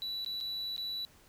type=tone with dropouts; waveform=sine; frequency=3946 Hz; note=B7; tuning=2 cents flat; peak=-32 dBFS; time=0.02-1.05 s; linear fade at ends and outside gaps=0 ms; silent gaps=0.247-0.262 / 0.404-0.41 / 0.764-0.779 s; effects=tanh soft clip ceiling -34 dBFS + pink hiss -61 dBFS RMS until 1.28 s